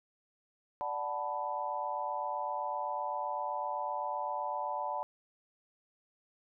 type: chord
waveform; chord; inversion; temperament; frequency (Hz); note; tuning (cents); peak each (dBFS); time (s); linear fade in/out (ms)
sine; B minor seventh; first; equal; 587.3 / 740 / 880 / 987.8; D5 / F#5 / A5 / B5; 0 / 0 / 0 / 0; -40 / -40 / -37 / -38; 0.81-5.03; 0
effects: none